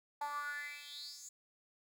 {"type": "tone with high-pass filter sweep", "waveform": "10% pulse", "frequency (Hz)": 290.2, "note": "D4", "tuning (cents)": -21, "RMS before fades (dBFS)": -44, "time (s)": [0.21, 1.29], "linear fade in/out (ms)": 5, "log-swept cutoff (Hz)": [840, 7100], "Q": 7.7, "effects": []}